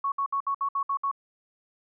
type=tone bursts; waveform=sine; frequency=1108.7 Hz; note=C#6; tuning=in tune; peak=-24 dBFS; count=8; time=0.04-1.114 s; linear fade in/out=5 ms; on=80 ms; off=62 ms; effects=none